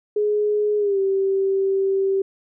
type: tone with pitch glide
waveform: sine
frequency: 418.5 to 388.2 Hz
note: G#4 to G4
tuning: +13 to -17 cents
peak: -17 dBFS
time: 0.16-2.22 s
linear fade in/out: 5 ms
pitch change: -130 cents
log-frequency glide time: 0.78-0.99 s
effects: none